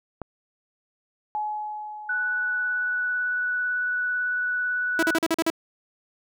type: click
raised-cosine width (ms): 1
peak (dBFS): -18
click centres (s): 0.217
type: tone with exponential decay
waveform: sine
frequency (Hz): 847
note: G#5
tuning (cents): +34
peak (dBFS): -24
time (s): 1.35-3.75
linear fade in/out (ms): 0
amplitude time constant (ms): 520
type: tone with vibrato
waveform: sine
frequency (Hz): 1480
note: F#6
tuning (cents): 0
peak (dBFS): -23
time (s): 2.09-5.17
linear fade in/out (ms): 5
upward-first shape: sine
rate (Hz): 18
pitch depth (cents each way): 10
type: tone bursts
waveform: sawtooth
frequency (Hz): 327.3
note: E4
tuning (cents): -12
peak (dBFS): -16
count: 7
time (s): 4.99-5.502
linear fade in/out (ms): 2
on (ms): 38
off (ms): 41
effects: none